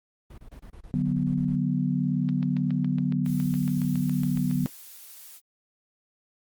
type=noise bursts; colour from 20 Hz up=brown; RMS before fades=-44 dBFS; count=12; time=0.3-1.558 s; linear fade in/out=5 ms; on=81 ms; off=26 ms
type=chord; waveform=sine; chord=B minor; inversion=first; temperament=equal; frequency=146.83 / 185 / 246.9 Hz; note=D3 / F#3 / B3; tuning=0 / 0 / 0 cents; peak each=-27 dBFS; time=0.94-4.66 s; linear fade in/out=0 ms
type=click train; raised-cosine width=0.3 ms; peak=-27 dBFS; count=17; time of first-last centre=2.29-4.512 s; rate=7.2 Hz
type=noise; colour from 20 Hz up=blue; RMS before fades=-46 dBFS; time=3.24-5.41 s; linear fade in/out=50 ms
effects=Opus 32 kbps